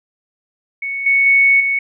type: tone with level steps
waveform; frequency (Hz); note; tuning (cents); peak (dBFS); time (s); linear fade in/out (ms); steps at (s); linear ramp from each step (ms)
sine; 2217; C#7; 0; -20 / -10 / -8 / -14; 0.82-1.79; 5; 1.06 / 1.26 / 1.6; 5
effects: none